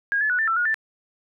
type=tone with pitch steps; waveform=sine; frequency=1632 / 1724 / 1472 / 1777 / 1337 / 1440 / 1769 Hz; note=G#6 / A6 / F#6 / A6 / E6 / F#6 / A6; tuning=-31 / -36 / -9 / +17 / +24 / -47 / +9 cents; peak=-19 dBFS; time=0.12-0.743 s; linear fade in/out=0 ms; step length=89 ms; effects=none